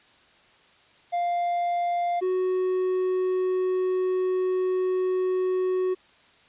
triangle tone pair in turn, 698.5 / 370 Hz, F5 / F#4, 0 / 0 cents, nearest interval major seventh, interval 1100 cents, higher first, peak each -21 / -20 dBFS, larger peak second, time 1.12-2.21 / 2.21-5.95 s, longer second, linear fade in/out 20 ms, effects white hiss -57 dBFS RMS until 6.48 s + resampled to 8000 Hz

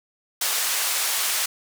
white band-pass noise, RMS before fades -24 dBFS, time 0.41-1.46 s, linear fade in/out 5 ms, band 740 to 13000 Hz, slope 12 dB/octave, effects none

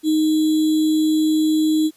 sine tone with sample-and-hold, 311.1 Hz, D#4, in tune, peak -14 dBFS, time 0.03-1.91 s, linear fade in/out 50 ms, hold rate 3675 Hz, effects white hiss -55 dBFS RMS until 1.96 s + resampled to 32000 Hz

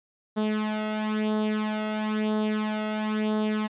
sawtooth tone with flanger, 214.4 Hz, A3, 45 cents flat, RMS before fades -27 dBFS, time 0.36-3.68 s, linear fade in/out 20 ms, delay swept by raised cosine 0.2 to 1.5 ms, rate 1 Hz, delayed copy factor +0.7, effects resampled to 8000 Hz

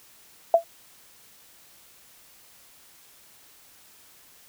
sine tone with exponential decay, 672 Hz, E5, 33 cents sharp, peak -9 dBFS, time 0.54-0.64 s, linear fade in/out 2 ms, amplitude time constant 21 ms, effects white hiss -54 dBFS RMS until 4.48 s

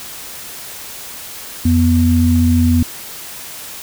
sine tone pair together, 86.6 / 244.9 Hz, F2 / B3, -14 / -14 cents, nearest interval octave + tritone, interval 1800 cents, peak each -12 dBFS, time 1.65-2.83 s, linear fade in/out 5 ms, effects white hiss -31 dBFS RMS until 3.82 s

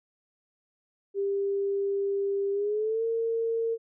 sine tone with pitch glide, 397.3 to 456.4 Hz, G4 to A#4, +23 to -37 cents, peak -25 dBFS, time 1.14-3.78 s, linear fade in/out 50 ms, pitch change +240 cents, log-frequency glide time 2.52-3.04 s, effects none

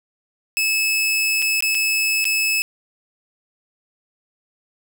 sawtooth tone with dropouts, 2600 Hz, E7, 24 cents flat, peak -14 dBFS, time 0.57-2.62 s, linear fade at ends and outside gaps 0 ms, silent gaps 1.42-1.424 / 1.606-1.624 / 1.747-1.751 / 2.243-2.253 s, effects none

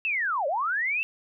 sine linear two-way sweep, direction down then up, 2715 to 523.3 to 2715 Hz, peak -24 dBFS, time 0.05-1.03 s, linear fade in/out 0 ms, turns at 0.47 s, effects none

